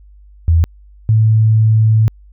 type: tone pair in turn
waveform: sine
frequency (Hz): 82.41 / 110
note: E2 / A2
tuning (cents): 0 / 0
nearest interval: perfect fourth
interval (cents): 500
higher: second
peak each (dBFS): -7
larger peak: neither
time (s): 0.48-0.64 / 1.09-2.08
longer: second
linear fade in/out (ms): 0
effects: added 50 Hz sine -39 dBFS peak until 2.32 s